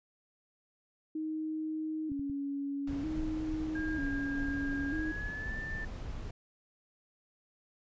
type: tone with vibrato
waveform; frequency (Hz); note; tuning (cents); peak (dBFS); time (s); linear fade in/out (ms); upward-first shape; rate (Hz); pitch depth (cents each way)
sine; 296.3; D4; +15; -33; 1.15-5.12; 5; square; 0.53; 95
type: clicks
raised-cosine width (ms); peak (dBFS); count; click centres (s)
5; -33; 10; 2.118 / 2.195 / 2.298 / 2.929 / 3.18 / 3.4 / 3.492 / 4.486 / 4.801 / 5.208
type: noise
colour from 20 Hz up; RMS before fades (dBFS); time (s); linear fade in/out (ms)
brown; -40; 2.87-6.31; 5
type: tone with pitch glide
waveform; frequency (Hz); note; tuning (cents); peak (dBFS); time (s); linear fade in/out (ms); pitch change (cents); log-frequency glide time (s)
sine; 1618 to 1774.7; G#6 to A6; -46 to +14; -38; 3.75-5.85; 5; +160; 4.9-5.59
effects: resampled to 16000 Hz

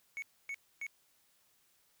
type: tone bursts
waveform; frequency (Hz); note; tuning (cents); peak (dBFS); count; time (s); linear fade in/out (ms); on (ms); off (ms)
triangle; 2217; C#7; 0; -36; 3; 0.17-0.866; 0; 52; 270
effects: white hiss -71 dBFS RMS until 2 s

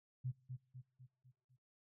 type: tone with echo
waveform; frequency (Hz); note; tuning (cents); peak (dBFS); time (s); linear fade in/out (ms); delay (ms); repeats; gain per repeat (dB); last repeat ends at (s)
sine; 128; C3; -38; -37; 0.24-0.32; 20; 250; 5; -6; 1.57
effects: noise-tail reverb RT60 0.4 s tail -19 dB re dry

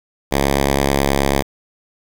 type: tone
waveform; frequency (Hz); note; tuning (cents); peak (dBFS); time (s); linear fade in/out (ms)
5% pulse; 69.3; C#2; 0; -3; 0.31-1.43; 20
effects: 7-bit

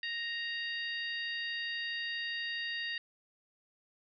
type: harmonic tone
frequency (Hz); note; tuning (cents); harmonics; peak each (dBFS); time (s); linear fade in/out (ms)
932.3; A#5; 0; 2 / 3 / 4 / 5; -37 / -41 / -43 / -45; 0.03-2.98; 2
effects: none

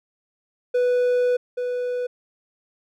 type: tone pair in turn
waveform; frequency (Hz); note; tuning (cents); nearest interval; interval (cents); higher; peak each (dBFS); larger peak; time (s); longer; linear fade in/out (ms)
triangle; 493.9 / 493.9; B4 / B4; 0 / 0; unison; 0; neither; -15 / -21; first; 0.74-1.37 / 1.57-2.07; first; 10
effects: none

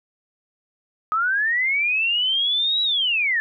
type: linear two-way sweep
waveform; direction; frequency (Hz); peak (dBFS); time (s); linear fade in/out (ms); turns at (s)
sine; up then down; 1244.5 to 3912 to 1727; -18; 1.12-3.4; 0; 2.82
effects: none

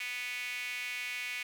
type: tone with high-pass filter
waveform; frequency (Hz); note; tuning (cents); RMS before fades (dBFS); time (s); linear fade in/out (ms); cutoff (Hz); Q
sawtooth; 246.9; B3; 0; -38; 0-1.43; 5; 2300; 6.2
effects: none

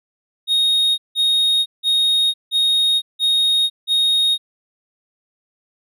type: tone bursts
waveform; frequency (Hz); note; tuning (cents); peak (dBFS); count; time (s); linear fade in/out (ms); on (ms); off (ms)
triangle; 3729; A#7; 0; -12; 6; 0.47-4.38; 50; 510; 170
effects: none

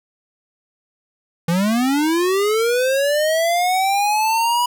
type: linear sweep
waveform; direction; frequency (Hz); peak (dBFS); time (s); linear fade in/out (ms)
square; up; 162.9 to 980; -16; 1.48-4.66; 5
effects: none

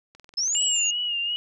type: click train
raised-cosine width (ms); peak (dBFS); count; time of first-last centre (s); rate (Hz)
0.2; -31; 16; 0.15-0.858; 21.2
type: linear two-way sweep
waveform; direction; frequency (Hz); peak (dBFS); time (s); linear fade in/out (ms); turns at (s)
sine; up then down; 5090 to 7902 to 6600; -22; 0.37-0.91; 10; 0.62
type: tone with vibrato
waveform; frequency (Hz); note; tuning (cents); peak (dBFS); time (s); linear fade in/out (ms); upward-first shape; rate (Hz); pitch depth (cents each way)
sine; 2863; F7; +42; -24; 0.55-1.36; 0; sine; 2.7; 49
effects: none

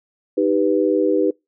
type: chord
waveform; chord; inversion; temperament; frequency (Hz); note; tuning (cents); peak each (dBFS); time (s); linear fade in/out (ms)
sine; Eb augmented; none; equal; 311.1 / 392 / 493.9; Eb4 / G4 / B4; 0 / 0 / 0; -19; 0.37-1.31; 10
effects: noise-tail reverb RT60 0.2 s tail -25 dB re dry

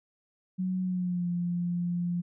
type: tone with pitch glide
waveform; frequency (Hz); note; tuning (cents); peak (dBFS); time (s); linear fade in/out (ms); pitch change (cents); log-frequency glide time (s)
sine; 185 to 174.72; F#3 to F3; 0 to +1; -27; 0.58-2.22; 20; -99; 0.82-1.28
effects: none

